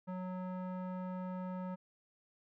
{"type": "tone with low-pass filter", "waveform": "square", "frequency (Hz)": 184, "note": "F#3", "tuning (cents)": -9, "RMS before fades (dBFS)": -41, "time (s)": [0.07, 1.76], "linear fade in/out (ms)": 20, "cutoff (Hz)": 1100, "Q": 1.6, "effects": []}